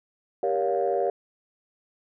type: chord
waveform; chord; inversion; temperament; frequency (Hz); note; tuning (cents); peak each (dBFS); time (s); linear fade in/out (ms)
sine; G half-diminished seventh; none; just; 392 / 470.4 / 564.5 / 705.6; G4 / Bb4 / Db5 / F5; 0 / +16 / +31 / +18; -27; 0.43-1.1; 2
effects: tanh soft clip ceiling -14 dBFS